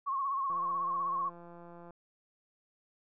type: tone with vibrato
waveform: sine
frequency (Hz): 1092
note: C#6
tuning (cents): -26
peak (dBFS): -30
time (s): 0.06-1.3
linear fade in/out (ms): 20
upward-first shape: sine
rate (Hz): 16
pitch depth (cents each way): 61
type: click train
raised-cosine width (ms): 1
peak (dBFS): -38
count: 243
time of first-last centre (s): 0.5-1.907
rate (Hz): 172
effects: none